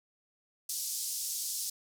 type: band-pass noise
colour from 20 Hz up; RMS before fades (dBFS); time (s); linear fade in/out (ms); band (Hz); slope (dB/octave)
pink; -36; 0.69-1.7; 5; 5100 to 14000; 24
effects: none